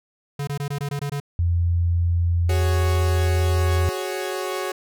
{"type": "tone bursts", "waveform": "square", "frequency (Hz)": 142.7, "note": "D3", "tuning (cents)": -49, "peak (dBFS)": -25, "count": 8, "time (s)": [0.39, 1.201], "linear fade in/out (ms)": 5, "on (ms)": 83, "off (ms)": 21}
{"type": "tone", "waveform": "sine", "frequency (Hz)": 85.9, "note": "F2", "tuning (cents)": -28, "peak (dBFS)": -17, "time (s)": [1.39, 3.89], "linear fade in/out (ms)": 0}
{"type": "chord", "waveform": "sawtooth", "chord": "F# suspended second", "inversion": "none", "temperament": "equal", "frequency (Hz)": [370, 415.3, 554.4], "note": ["F#4", "G#4", "C#5"], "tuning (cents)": [0, 0, 0], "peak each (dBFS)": [-24, -27, -27], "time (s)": [2.49, 4.72], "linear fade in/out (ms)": 5}
{"effects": []}